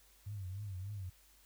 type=tone with vibrato; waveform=sine; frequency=97.7 Hz; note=G2; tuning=5 cents flat; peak=-40 dBFS; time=0.26-1.1 s; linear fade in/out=10 ms; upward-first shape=triangle; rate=3.4 Hz; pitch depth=150 cents each way; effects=added 50 Hz sine -67 dBFS peak until 1.45 s + white hiss -66 dBFS RMS until 1.45 s